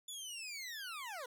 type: linear sweep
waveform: 20% pulse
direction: down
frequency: 3500 to 465.9 Hz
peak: -38 dBFS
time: 0.08-1.26 s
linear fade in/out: 5 ms
effects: none